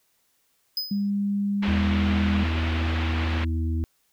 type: tone with exponential decay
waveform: square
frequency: 5020 Hz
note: D#8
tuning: 15 cents sharp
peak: -23 dBFS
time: 0.77-1.1 s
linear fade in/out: 2 ms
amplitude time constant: 71 ms
type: tone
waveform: sine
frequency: 201.4 Hz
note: G3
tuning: 47 cents sharp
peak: -22 dBFS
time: 0.91-2.44 s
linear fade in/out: 5 ms
type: low-pass noise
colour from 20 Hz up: white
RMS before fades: -33 dBFS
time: 1.62-3.45 s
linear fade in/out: 10 ms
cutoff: 3000 Hz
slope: 24 dB/octave
type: harmonic tone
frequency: 81 Hz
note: E2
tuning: 30 cents flat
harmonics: 1 / 3 / 4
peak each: -23 / -33 / -35 dBFS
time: 1.68-3.84 s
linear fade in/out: 0 ms
effects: white hiss -68 dBFS RMS until 4.12 s